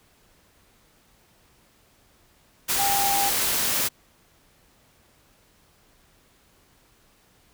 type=tone in noise; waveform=sine; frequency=798 Hz; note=G5; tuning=31 cents sharp; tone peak=-23 dBFS; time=2.78-3.3 s; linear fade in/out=20 ms; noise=white; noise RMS=-24 dBFS; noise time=2.68-3.89 s; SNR=-2 dB; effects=pink hiss -60 dBFS RMS until 7.53 s